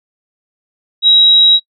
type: tone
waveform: sine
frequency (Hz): 3843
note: B7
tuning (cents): -48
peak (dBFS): -4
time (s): 1.02-1.6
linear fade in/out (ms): 50
effects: noise-tail reverb RT60 0.1 s tail -26 dB re dry